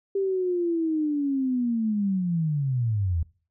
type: linear sweep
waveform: sine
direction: down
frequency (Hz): 395.7 to 77.78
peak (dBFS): -22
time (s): 0.15-3.23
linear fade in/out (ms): 5
effects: noise-tail reverb RT60 0.4 s tail -22 dB re dry